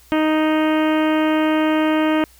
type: harmonic tone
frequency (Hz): 311.1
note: D#4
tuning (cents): 0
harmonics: 1 / 2 / 3 / 4 / 5 / 6 / 7 / 8 / 9 / 10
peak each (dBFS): -16 / -22 / -26 / -28 / -30 / -32 / -33 / -34 / -35 / -36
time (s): 0.12-2.24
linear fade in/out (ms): 0
effects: added 60 Hz sine -51 dBFS peak until 2.39 s + white hiss -51 dBFS RMS until 2.39 s